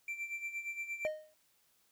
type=tone with tremolo; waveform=triangle; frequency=2349 Hz; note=D7; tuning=in tune; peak=-34 dBFS; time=0.08-1.07 s; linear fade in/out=2 ms; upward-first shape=sine; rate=8.6 Hz; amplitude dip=70%
type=tone with exponential decay; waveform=triangle; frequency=618 Hz; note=D#5; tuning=12 cents flat; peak=-27 dBFS; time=1.05-1.34 s; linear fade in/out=0 ms; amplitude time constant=63 ms
effects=white hiss -72 dBFS RMS until 1.91 s